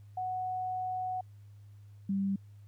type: tone pair in turn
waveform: sine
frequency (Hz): 740 / 196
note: F#5 / G3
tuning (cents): 0 / 0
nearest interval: octave + major seventh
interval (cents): 2300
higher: first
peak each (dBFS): -32 / -28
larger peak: second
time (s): 0.17-1.21 / 2.09-2.36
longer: first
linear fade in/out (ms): 5
effects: added 102 Hz sine -50 dBFS peak until 2.67 s + pink hiss -73 dBFS RMS until 2.67 s